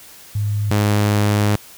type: tone pair in turn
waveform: sine / sawtooth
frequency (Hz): 103.83 / 103.83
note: G#2 / G#2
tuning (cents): 0 / 0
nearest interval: unison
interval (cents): 0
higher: neither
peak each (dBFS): -17 / -10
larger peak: second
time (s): 0.35-0.71 / 0.71-1.56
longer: second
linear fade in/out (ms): 5
effects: white hiss -42 dBFS RMS until 1.77 s